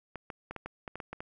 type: clicks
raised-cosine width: 0.5 ms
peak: -24 dBFS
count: 10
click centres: 0.157 / 0.302 / 0.51 / 0.563 / 0.66 / 0.878 / 0.956 / 1.002 / 1.13 / 1.205 s
effects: none